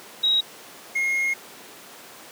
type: tone pair in turn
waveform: sine / triangle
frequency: 3817 / 2148 Hz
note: A#7 / C7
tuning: +40 / +45 cents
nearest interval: minor seventh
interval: 995 cents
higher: first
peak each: -17 / -19 dBFS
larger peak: first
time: 0.23-0.41 / 0.95-1.34 s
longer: second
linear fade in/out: 10 ms
effects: pink hiss -43 dBFS RMS until 2.31 s + high-pass 300 Hz 12 dB/octave